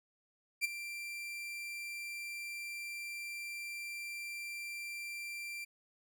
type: tone with ADSR envelope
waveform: 40% pulse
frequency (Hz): 2360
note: D7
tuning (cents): +8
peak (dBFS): -27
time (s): 0.61-5.65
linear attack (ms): 35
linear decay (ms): 16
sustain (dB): -13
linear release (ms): 13
effects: none